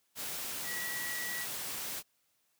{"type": "tone in noise", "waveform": "sine", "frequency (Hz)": 1936, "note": "B6", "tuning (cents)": -35, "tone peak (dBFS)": -38, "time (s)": [0.64, 1.47], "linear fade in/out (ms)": 50, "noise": "white", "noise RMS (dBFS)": -39, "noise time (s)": [0.15, 2.03], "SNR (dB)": -2, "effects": ["white hiss -75 dBFS RMS until 2.59 s", "high-pass 80 Hz 12 dB/octave"]}